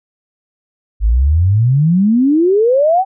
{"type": "exponential sweep", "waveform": "sine", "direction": "up", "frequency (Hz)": [49.7, 790], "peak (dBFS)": -8, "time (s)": [1, 3.05], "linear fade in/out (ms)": 50, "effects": []}